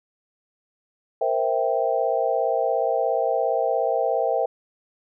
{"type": "chord", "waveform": "sine", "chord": "C dominant seventh", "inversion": "third", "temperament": "equal", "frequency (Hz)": [466.2, 523.3, 659.3, 784], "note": ["Bb4", "C5", "E5", "G5"], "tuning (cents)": [0, 0, 0, 0], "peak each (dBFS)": [-26, -25, -24, -26], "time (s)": [1.21, 4.46], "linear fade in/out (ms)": 5, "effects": []}